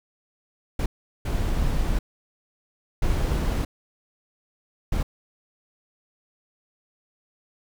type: noise bursts at uneven times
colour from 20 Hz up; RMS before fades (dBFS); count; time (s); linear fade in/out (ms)
brown; -23; 4; 0.79-0.86 / 1.25-1.99 / 3.02-3.65 / 4.92-5.03; 5
effects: none